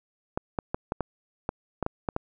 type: clicks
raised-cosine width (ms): 1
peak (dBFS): -13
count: 10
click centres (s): 0.375 / 0.588 / 0.745 / 0.921 / 1.007 / 1.491 / 1.827 / 1.864 / 2.088 / 2.164
effects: none